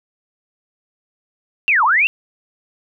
sine linear two-way sweep, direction down then up, 2794 to 848 to 2794 Hz, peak -11 dBFS, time 1.68-2.07 s, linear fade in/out 0 ms, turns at 1.84 s, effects none

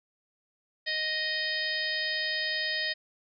harmonic tone, 622.3 Hz, D#5, in tune, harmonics 1 / 3 / 4 / 5 / 6 / 7 / 8, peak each -41 / -31 / -42 / -38 / -37 / -37 / -36 dBFS, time 0.86-2.94 s, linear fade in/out 20 ms, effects none

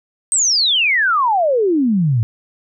sine exponential sweep, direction down, 8510 to 105.8 Hz, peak -12 dBFS, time 0.32-2.23 s, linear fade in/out 0 ms, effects none

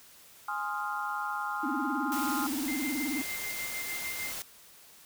sine chord, F minor seventh, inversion first, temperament equal, 830.6 / 1046.5 / 1244.5 / 1396.9 Hz, Ab5 / C6 / Eb6 / F6, 0 / 0 / 0 / 0 cents, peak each -36 / -38 / -37 / -36 dBFS, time 0.48-2.47 s, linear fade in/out 5 ms
triangle tone with vibrato, 282 Hz, C#4, 30 cents sharp, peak -29 dBFS, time 1.63-3.22 s, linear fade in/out 5 ms, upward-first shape sine, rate 19 Hz, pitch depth 200 cents each way
white noise, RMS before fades -38 dBFS, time 2.12-4.42 s, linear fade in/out 0 ms
sine tone with tremolo, 2093 Hz, C7, in tune, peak -35 dBFS, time 2.68-4.32 s, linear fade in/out 2 ms, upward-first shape square, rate 6.6 Hz, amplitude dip 45%
effects white hiss -55 dBFS RMS until 5.05 s

